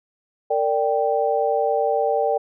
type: chord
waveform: sine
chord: G minor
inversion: first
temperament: equal with one note detuned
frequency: 456.8 / 587.3 / 784 Hz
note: Bb4 / D5 / G5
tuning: -35 / 0 / 0 cents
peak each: -22 dBFS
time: 0.5-2.38 s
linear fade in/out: 10 ms
effects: none